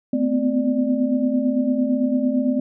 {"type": "tone cluster", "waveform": "sine", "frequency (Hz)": [221.3, 248.4, 257.3, 590], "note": ["A3", "B3", "C4", "D5"], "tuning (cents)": [10, 10, -29, 8], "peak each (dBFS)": [-25, -25, -19, -27], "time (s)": [0.13, 2.6], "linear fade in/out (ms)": 5, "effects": []}